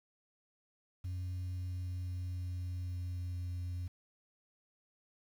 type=tone with pitch glide; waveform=sine; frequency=91 to 89.18 Hz; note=F#2 to F2; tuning=-28 to +37 cents; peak=-34 dBFS; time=1.04-3.88 s; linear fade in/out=10 ms; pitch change=-35 cents; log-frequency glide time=1.36-3.53 s; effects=tanh soft clip ceiling -35 dBFS + 10-bit